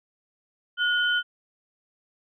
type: tone pair together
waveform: sine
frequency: 1448 / 3068 Hz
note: F#6 / G7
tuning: -38 / -38 cents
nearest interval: octave + minor second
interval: 1300 cents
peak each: -22 / -26 dBFS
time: 0.77-1.23 s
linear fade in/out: 50 ms
effects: none